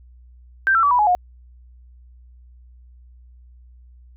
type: tone with pitch steps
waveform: sine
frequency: 1568 / 1341.6 / 1147.8 / 982.1 / 840.3 / 718.9 Hz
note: G6 / E6 / D6 / B5 / G#5 / F5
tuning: 0 / +30 / -40 / -10 / +20 / +50 cents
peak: -13 dBFS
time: 0.67-1.15 s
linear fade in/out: 0 ms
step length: 80 ms
effects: added 61 Hz sine -44 dBFS peak until 4.16 s